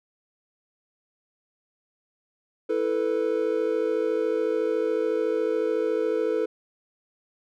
triangle chord, E suspended fourth, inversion none, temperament equal with one note detuned, 328.1 / 440 / 493.9 Hz, E4 / A4 / B4, -8 / 0 / 0 cents, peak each -28 / -23 / -25 dBFS, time 2.69-6.46 s, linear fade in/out 10 ms, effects none

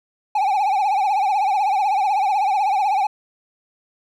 triangle tone with vibrato, 804 Hz, G5, 44 cents sharp, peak -14 dBFS, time 0.35-3.07 s, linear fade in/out 5 ms, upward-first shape triangle, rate 16 Hz, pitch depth 140 cents each way, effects none

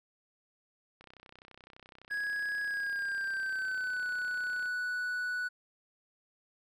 click train, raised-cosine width 0.3 ms, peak -36 dBFS, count 117, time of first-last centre 1.01-4.658 s, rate 31.8 Hz
triangle tone with pitch glide, 1661.2 to 1480 Hz, G#6 to F#6, 0 to 0 cents, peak -30 dBFS, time 2.1-5.49 s, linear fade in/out 20 ms, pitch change -200 cents, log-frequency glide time 2.63-4.08 s
effects none

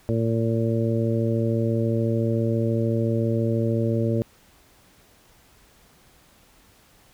harmonic tone, 114.1 Hz, A#2, 37 cents flat, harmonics 1 / 2 / 3 / 4 / 5, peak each -23 / -26 / -28 / -29 / -30 dBFS, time 0.09-4.22 s, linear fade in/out 0 ms, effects pink hiss -56 dBFS RMS until 7.13 s

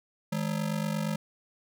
square ring-modulated tone, 184.8 Hz, F#3, 2 cents flat, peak -26 dBFS, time 0.32-1.16 s, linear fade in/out 5 ms, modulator 24.3 Hz, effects none

